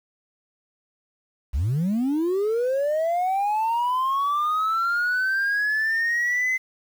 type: linear sweep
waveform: sine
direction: up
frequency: 54.8 to 2055 Hz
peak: -18 dBFS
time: 1.53-6.58 s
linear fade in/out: 20 ms
effects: tanh soft clip ceiling -19 dBFS + 8-bit